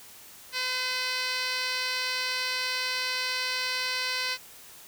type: tone with band-pass filter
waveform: 15% pulse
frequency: 509 Hz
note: C5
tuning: 48 cents flat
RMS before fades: -30 dBFS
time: 0.52-4.38 s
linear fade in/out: 50 ms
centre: 3600 Hz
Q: 3.4
effects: white hiss -49 dBFS RMS until 4.87 s